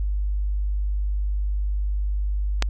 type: click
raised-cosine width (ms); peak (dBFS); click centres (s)
0.2; -4; 2.624
effects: added 50 Hz sine -21 dBFS peak until 2.69 s